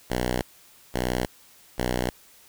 5% pulse tone bursts, 61.74 Hz, B1, in tune, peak -13 dBFS, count 3, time 0.1-2.1 s, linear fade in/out 5 ms, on 320 ms, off 520 ms, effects white hiss -54 dBFS RMS until 2.48 s

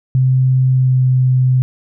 sine tone with pitch glide, 129.8 to 128.53 Hz, C3 to C3, -13 to -30 cents, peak -9 dBFS, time 0.15-1.62 s, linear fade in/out 0 ms, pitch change -17 cents, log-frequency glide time 0.71-1.01 s, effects none

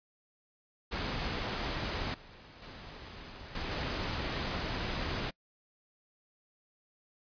pink noise with level steps, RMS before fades -35 / -53 / -47 / -37 / -35 dBFS, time 0.91-5.31 s, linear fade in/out 20 ms, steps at 2.14 / 2.62 / 3.55 / 3.71 s, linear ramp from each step 2 ms, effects noise-tail reverb RT60 0.1 s tail -26 dB re dry + resampled to 11025 Hz

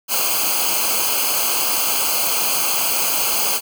white noise with comb filter, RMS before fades -19 dBFS, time 0.08-3.61 s, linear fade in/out 50 ms, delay 0.54 ms, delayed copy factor -0.95, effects none

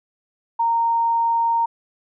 sine tone, 925 Hz, A#5, 14 cents flat, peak -16 dBFS, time 0.59-1.66 s, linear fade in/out 10 ms, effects none

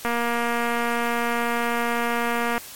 click train, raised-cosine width 0.5 ms, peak -10 dBFS, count 598, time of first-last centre 0.05-2.58 s, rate 236 Hz, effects white hiss -40 dBFS RMS until 2.75 s + MP3 64 kbps

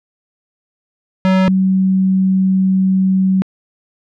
square / sine tone pair in turn, 188.1 / 189.3 Hz, F#3 / F#3, +29 / +40 cents, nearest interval unison, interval 11 cents, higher second, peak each -10 dBFS, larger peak neither, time 1.25-1.48 / 1.48-3.42 s, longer second, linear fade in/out 0 ms, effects low-pass 3000 Hz 12 dB/octave

